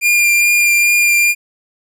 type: tone with vibrato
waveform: 45% pulse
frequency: 2400 Hz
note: D7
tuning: 37 cents sharp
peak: -9 dBFS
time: 0.01-1.35 s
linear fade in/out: 50 ms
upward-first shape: triangle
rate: 2.4 Hz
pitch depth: 14 cents each way
effects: none